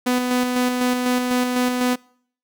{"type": "tone with tremolo", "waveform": "sawtooth", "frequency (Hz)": 249.2, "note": "B3", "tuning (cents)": 16, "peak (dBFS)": -13, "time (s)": [0.06, 1.96], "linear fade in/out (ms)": 10, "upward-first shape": "square", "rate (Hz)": 4, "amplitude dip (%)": 35, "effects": ["noise-tail reverb RT60 0.6 s tail -25 dB re dry"]}